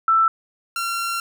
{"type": "tone pair in turn", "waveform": ["sine", "sawtooth"], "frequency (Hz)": [1328, 1369.3], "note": ["E6", "F6"], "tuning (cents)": [12, -35], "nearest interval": "minor second", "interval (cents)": 53, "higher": "second", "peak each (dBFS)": [-13, -19], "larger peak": "first", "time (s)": [[0.08, 0.28], [0.76, 1.2]], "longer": "second", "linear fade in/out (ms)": 2, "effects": []}